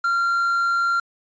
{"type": "tone with quantisation", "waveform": "triangle", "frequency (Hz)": 1381, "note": "F6", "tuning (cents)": -20, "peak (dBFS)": -16, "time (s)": [0.04, 1], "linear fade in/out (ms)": 5, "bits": 7, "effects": ["resampled to 16000 Hz"]}